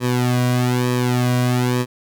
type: tone with flanger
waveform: sawtooth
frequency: 124.1 Hz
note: B2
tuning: 9 cents sharp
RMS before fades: -18 dBFS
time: 0-1.86 s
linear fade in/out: 50 ms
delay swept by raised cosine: 1.4 to 2.32 ms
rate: 1.1 Hz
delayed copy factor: -0.95
effects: none